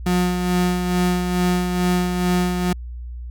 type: tone with tremolo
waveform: 35% pulse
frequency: 179.3 Hz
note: F3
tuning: 46 cents sharp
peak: -14 dBFS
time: 0.06-2.73 s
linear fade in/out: 5 ms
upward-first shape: sine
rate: 2.3 Hz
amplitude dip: 45%
effects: added 60 Hz sine -29 dBFS peak until 3.3 s